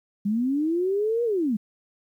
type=linear two-way sweep; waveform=sine; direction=up then down; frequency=196 to 482.3 to 196 Hz; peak=-21 dBFS; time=0.25-1.57 s; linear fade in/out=10 ms; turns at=1.24 s; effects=10-bit